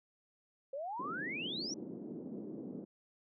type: exponential sweep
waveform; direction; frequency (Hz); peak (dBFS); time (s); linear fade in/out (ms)
sine; up; 523.3 to 5920; -38; 0.73-1.74; 5
type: band-pass noise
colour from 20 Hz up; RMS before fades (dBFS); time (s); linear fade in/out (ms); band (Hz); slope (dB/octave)
white; -45; 0.99-2.85; 10; 190 to 350; 24
effects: none